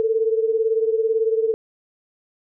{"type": "beating tone pair", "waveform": "sine", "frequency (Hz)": [442.6, 460.6], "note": ["A4", "A#4"], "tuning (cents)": [10, -21], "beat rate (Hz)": 18, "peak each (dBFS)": [-18, -23], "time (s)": [0, 1.54], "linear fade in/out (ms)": 0, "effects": []}